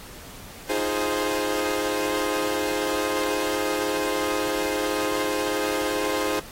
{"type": "chord", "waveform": "sawtooth", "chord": "F minor seventh", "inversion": "third", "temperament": "equal", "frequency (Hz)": [311.1, 349.2, 415.3, 523.3], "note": ["Eb4", "F4", "Ab4", "C5"], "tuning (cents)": [0, 0, 0, 0], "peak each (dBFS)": [-25, -28, -24, -24], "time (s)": [0.69, 6.4], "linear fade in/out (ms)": 10, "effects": ["pink hiss -43 dBFS RMS until 6.51 s", "AAC 48 kbps"]}